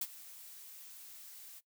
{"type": "noise with ADSR envelope", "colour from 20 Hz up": "blue", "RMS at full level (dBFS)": -34, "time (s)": [0.01, 1.61], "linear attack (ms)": 5, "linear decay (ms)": 44, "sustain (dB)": -18, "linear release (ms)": 31, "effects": ["noise-tail reverb RT60 0.1 s tail -18 dB re dry"]}